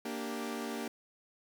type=chord; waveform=sawtooth; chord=G minor; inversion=first; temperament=equal; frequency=233.1 / 293.7 / 392 Hz; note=Bb3 / D4 / G4; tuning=0 / 0 / 0 cents; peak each=-35 / -38 / -38 dBFS; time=0.05-0.88 s; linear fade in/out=5 ms; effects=9-bit